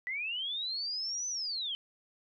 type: linear two-way sweep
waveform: sine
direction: up then down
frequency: 1939 to 6100 to 3019 Hz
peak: -33 dBFS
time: 0.07-1.75 s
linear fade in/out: 0 ms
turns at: 1.28 s
effects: none

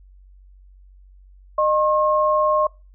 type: tone pair together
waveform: sine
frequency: 611.4 / 1076 Hz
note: D#5 / C6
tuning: -30 / +48 cents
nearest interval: minor seventh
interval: 978 cents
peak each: -18 dBFS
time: 1.58-2.67 s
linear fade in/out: 5 ms
effects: noise-tail reverb RT60 0.3 s tail -25 dB re dry + added 47 Hz sine -45 dBFS peak until 2.94 s

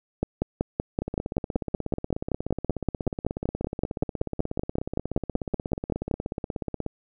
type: two click trains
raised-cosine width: 2 ms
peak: -10 / -16 dBFS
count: 32 / 98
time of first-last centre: 0.23-6.112 / 1.02-6.863 s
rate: 5.27 / 16.6 Hz
effects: none

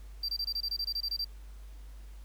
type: tone bursts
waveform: triangle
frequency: 4699 Hz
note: D8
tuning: in tune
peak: -29 dBFS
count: 13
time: 0.23-1.246 s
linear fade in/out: 5 ms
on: 56 ms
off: 24 ms
effects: added 50 Hz sine -44 dBFS peak until 2.24 s + pink hiss -62 dBFS RMS until 2.24 s

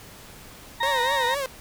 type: harmonic tone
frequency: 932 Hz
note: A#5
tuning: 1 cent flat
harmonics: 1 / 2 / 4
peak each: -24 / -27 / -30 dBFS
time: 0.8-1.35 s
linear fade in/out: 10 ms
type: tone with vibrato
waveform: sawtooth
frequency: 527 Hz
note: C5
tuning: 12 cents sharp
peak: -22 dBFS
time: 0.83-1.46 s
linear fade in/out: 0 ms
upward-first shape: triangle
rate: 4.1 Hz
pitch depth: 160 cents each way
effects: pink hiss -45 dBFS RMS until 1.6 s

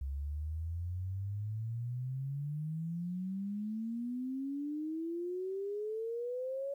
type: exponential sweep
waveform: sine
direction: up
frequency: 66.8 to 564 Hz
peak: -35 dBFS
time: 0.01-6.74 s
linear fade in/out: 5 ms
effects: 12-bit

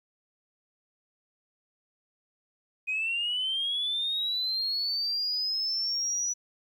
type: linear sweep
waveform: sine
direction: up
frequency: 2489 to 5920 Hz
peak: -26 dBFS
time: 2.87-6.34 s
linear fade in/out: 20 ms
effects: tanh soft clip ceiling -22 dBFS + 11-bit

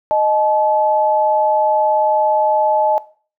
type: tone pair together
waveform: sine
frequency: 618.7 / 861 Hz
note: D#5 / A5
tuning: -10 / -38 cents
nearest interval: tritone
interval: 572 cents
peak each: -15 dBFS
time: 0.11-2.98 s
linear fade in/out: 0 ms
effects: noise-tail reverb RT60 0.4 s tail -18 dB re dry

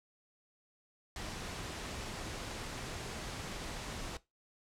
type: noise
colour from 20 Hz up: pink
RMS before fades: -42 dBFS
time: 1.16-4.17 s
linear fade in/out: 2 ms
effects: noise-tail reverb RT60 0.2 s tail -18 dB re dry + low-pass 8000 Hz 12 dB/octave

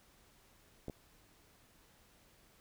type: clicks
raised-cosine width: 2 ms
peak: -29 dBFS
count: 2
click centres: 0.883 / 0.898 s
effects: pink hiss -66 dBFS RMS until 2.6 s

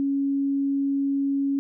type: tone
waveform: sine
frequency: 277.2 Hz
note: C#4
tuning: in tune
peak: -21 dBFS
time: 0-1.59 s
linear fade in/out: 0 ms
effects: none

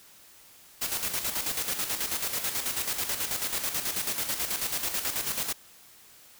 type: noise with tremolo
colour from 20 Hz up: white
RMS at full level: -29 dBFS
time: 0.81-5.53 s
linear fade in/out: 10 ms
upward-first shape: square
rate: 9.2 Hz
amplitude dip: 55%
effects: white hiss -54 dBFS RMS until 6.39 s

